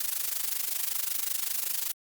blue noise with amplitude modulation, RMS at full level -27 dBFS, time 0-1.92 s, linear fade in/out 5 ms, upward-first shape sine, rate 25.3 Hz, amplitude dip 80%, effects Opus 48 kbps

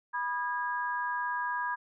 sine tone cluster, 981 / 1218 / 1639 Hz, B5 / D#6 / G#6, -12 / -37 / -23 cents, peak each -32 / -40 / -34 dBFS, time 0.13-1.76 s, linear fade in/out 20 ms, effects none

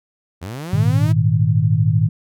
sawtooth linear sweep, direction up, 78.1 to 329.6 Hz, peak -23 dBFS, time 0.41-1.13 s, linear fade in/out 20 ms
sine chord, Ab suspended second, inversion none, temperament just, 103.83 / 116.8 / 155.74 Hz, Ab2 / Bb2 / Eb3, 0 / +4 / +2 cents, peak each -17 dBFS, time 0.73-2.09 s, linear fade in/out 5 ms
effects none

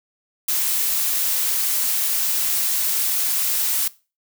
blue noise, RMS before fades -21 dBFS, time 0.48-3.88 s, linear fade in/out 5 ms, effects noise-tail reverb RT60 0.3 s tail -19 dB re dry

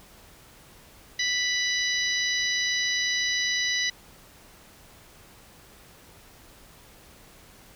harmonic tone, 987.8 Hz, B5, in tune, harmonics 2 / 3 / 4 / 5 / 6, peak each -27 / -33 / -29 / -33 / -33 dBFS, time 1.19-3.9 s, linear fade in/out 5 ms, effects pink hiss -52 dBFS RMS until 7.75 s

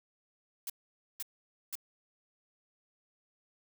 blue noise bursts, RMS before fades -38 dBFS, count 3, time 0.67-1.754 s, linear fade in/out 2 ms, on 28 ms, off 500 ms, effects none

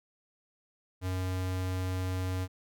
square tone, 92.5 Hz, F#2, in tune, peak -31 dBFS, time 1.01-2.48 s, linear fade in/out 50 ms, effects none

